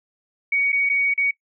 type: tone with dropouts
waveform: sine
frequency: 2244 Hz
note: C#7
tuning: 21 cents sharp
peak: -17 dBFS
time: 0.52-1.31 s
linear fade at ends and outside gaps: 5 ms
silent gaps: 0.721-0.727 / 0.892-0.897 / 1.139-1.177 s
effects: noise-tail reverb RT60 0.1 s tail -21 dB re dry